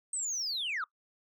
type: linear sweep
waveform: sine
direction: down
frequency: 8360 to 1174.7 Hz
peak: -30 dBFS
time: 0.13-0.84 s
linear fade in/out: 2 ms
effects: noise-tail reverb RT60 0.1 s tail -21 dB re dry + tanh soft clip ceiling -29 dBFS